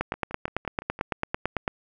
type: two click trains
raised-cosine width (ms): 0.5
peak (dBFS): -24 / -10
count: 6 / 16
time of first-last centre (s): 0.14-0.99 / 0.01-1.679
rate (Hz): 5.88 / 8.99
effects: none